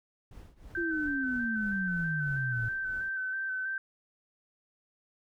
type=noise with tremolo; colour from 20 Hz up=brown; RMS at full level=-46 dBFS; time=0.31-3.09 s; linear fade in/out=2 ms; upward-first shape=triangle; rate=3.1 Hz; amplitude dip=90%
type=tone with vibrato; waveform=sine; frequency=1541 Hz; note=G6; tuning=30 cents flat; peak=-31 dBFS; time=0.75-3.78 s; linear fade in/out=2 ms; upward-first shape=square; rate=3.1 Hz; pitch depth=21 cents each way
type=exponential sweep; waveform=sine; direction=down; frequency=349.2 to 112.8 Hz; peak=-31 dBFS; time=0.77-2.69 s; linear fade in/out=10 ms
effects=none